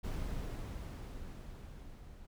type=noise with level ramp; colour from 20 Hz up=brown; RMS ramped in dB=-37 to -53 dBFS; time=0.03-2.27 s; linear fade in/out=20 ms; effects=none